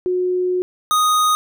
sine / square tone pair in turn, 363.7 / 1243.6 Hz, F#4 / D#6, -30 / -1 cents, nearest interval octave + major sixth, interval 2129 cents, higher second, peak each -16 / -14 dBFS, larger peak second, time 0.06-0.62 / 0.91-1.35 s, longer first, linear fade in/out 0 ms, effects none

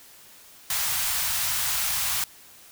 white band-stop noise, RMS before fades -26 dBFS, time 0.7-2.24 s, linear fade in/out 2 ms, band 140 to 740 Hz, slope 24 dB/octave, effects white hiss -50 dBFS RMS until 2.71 s

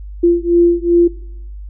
sine beating tone pair, 343.2 / 345.8 Hz, F4 / F4, -30 / -17 cents, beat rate 2.6 Hz, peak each -12 dBFS, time 0.23-1.08 s, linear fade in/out 10 ms, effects noise-tail reverb RT60 0.7 s tail -18 dB re dry + added 50 Hz sine -27 dBFS peak until 1.69 s

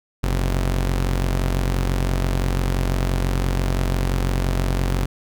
sawtooth tone pair together, 45.91 / 128.8 Hz, F#1 / C3, -13 / -27 cents, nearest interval octave + tritone, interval 1786 cents, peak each -15 / -24 dBFS, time 0.23-5.06 s, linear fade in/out 10 ms, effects none

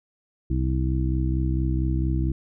harmonic tone, 64.4 Hz, C2, 27 cents flat, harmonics 1 / 2 / 3 / 4 / 5, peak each -23 / -26 / -33 / -35 / -30 dBFS, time 0.5-2.32 s, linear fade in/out 5 ms, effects none

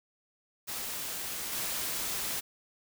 white noise with level steps, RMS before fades -37 / -34 dBFS, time 0.67-2.41 s, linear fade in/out 20 ms, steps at 1.52 s, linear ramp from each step 10 ms, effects none

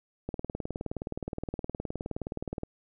click train, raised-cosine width 2 ms, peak -20 dBFS, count 46, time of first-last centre 0.29-2.634 s, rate 19.2 Hz, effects none

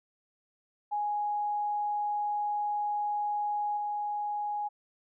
sine tone with level steps, 830.6 Hz, G#5, in tune, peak -28 / -30 dBFS, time 0.91-4.69 s, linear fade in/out 20 ms, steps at 3.77 s, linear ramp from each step 2 ms, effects none

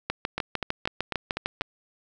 two click trains, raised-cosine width 0.3 ms, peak -12 / -10 dBFS, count 6 / 11, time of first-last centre 0.38-1.618 / 0.1-1.611 s, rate 4.04 / 6.62 Hz, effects none

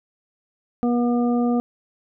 harmonic tone, 240.8 Hz, B3, 44 cents flat, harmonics 1 / 2 / 3 / 5, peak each -18 / -26 / -28 / -36 dBFS, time 0.83-1.6 s, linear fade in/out 0 ms, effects none

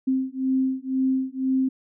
sine beating tone pair, 261.6 / 263.6 Hz, C4 / C4, 0 / +13 cents, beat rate 2 Hz, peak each -24 dBFS, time 0.07-1.69 s, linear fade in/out 10 ms, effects none

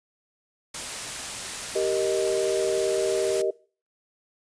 white noise, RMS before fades -33 dBFS, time 0.74-3.42 s, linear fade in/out 5 ms
sine chord, Eb major, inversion first, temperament just, 388.9 / 466.7 / 622.3 Hz, G4 / Bb4 / Eb5, -14 / +2 / 0 cents, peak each -25 / -27 / -27 dBFS, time 1.75-3.51 s, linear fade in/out 10 ms
effects noise-tail reverb RT60 0.4 s tail -22 dB re dry + resampled to 22050 Hz

